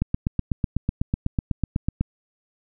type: click train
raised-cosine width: 5 ms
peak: -9 dBFS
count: 17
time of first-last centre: 0.02-2.01 s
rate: 8.04 Hz
effects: none